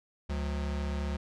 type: tone pair together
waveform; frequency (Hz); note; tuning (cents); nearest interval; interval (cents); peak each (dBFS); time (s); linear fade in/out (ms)
square; 71.99 / 181.4; D2 / F#3; -34 / -34; octave + major third; 1600; -32 / -40; 0.29-1.17; 10
effects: low-pass 6000 Hz 12 dB/octave